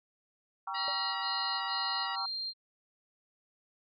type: chord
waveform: sine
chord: G diminished seventh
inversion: none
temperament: just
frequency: 784 / 940.8 / 1128.9 / 1354.7 Hz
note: G5 / Bb5 / Db6 / Fb6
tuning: 0 / +16 / +31 / +47 cents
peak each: -40 dBFS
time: 0.67-2.26 s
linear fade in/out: 5 ms
type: harmonic tone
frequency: 958 Hz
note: A#5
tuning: 47 cents sharp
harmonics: 2 / 3 / 4 / 5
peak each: -40 / -42 / -43 / -44 dBFS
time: 0.74-2.16 s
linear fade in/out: 10 ms
type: tone bursts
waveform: sine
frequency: 4186 Hz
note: C8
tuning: in tune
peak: -34 dBFS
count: 4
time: 0.75-2.536 s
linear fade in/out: 50 ms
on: 400 ms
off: 62 ms
type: tone with exponential decay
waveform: sine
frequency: 583 Hz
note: D5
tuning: 13 cents flat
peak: -34 dBFS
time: 0.88-0.98 s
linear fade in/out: 0 ms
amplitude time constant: 20 ms
effects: none